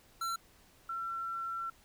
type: tone pair in turn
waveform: square / sine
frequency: 1352 / 1352 Hz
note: E6 / E6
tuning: +43 / +43 cents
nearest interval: unison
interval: 0 cents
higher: neither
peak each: -34 / -35 dBFS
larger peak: first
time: 0.21-0.36 / 0.89-1.7 s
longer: second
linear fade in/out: 5 ms
effects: pink hiss -63 dBFS RMS until 1.84 s